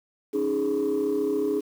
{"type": "chord", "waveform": "sine", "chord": "C# suspended second", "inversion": "none", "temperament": "equal", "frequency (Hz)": [277.2, 311.1, 415.3], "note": ["C#4", "D#4", "G#4"], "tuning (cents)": [0, 0, 0], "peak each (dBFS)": [-28, -27, -23], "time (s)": [0.33, 1.61], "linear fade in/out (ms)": 20, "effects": ["tanh soft clip ceiling -18 dBFS", "8-bit"]}